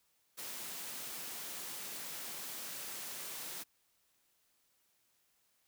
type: high-pass noise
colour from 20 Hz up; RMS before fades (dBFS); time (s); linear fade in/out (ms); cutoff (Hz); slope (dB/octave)
white; -44; 0.37-3.64; 20; 130; 24
effects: white hiss -75 dBFS RMS until 5.67 s